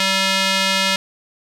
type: tone with band-pass filter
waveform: square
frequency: 192.4 Hz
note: G3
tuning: 32 cents flat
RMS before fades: -18 dBFS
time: 0-0.96 s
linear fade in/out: 2 ms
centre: 3500 Hz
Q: 1.1
effects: none